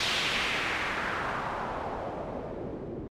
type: noise with low-pass filter sweep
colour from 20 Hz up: white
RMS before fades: -32 dBFS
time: 0-3.08 s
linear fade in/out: 5 ms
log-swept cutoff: 3700 to 320 Hz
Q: 1.7
effects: MP3 96 kbps